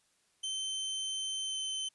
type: tone with pitch glide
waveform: sawtooth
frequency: 3094 to 3076 Hz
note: G7 to G7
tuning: -23 to -33 cents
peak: -31 dBFS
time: 0.43-1.89 s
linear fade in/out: 10 ms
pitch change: -10 cents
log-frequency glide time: 1.45-1.58 s
effects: white hiss -72 dBFS RMS until 1.94 s + resampled to 24000 Hz